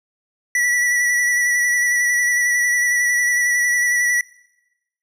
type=tone with vibrato; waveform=square; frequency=1950 Hz; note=B6; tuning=23 cents flat; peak=-16 dBFS; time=0.55-4.21 s; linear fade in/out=2 ms; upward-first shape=sine; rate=11 Hz; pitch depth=21 cents each way; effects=noise-tail reverb RT60 1.0 s tail -23 dB re dry + low-pass 12000 Hz 12 dB/octave